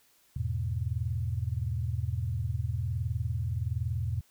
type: chord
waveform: sine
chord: E major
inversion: none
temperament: equal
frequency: 82.41 / 103.83 / 123.47 Hz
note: E2 / G#2 / B2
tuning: 0 / 0 / 0 cents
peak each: -33 dBFS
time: 0.36-4.21 s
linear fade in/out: 5 ms
effects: white hiss -65 dBFS RMS until 4.3 s